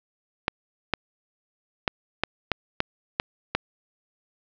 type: clicks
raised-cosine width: 0.3 ms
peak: -5 dBFS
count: 8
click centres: 0.481 / 0.937 / 1.878 / 2.236 / 2.517 / 2.804 / 3.199 / 3.55 s
effects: low-pass 5000 Hz 12 dB/octave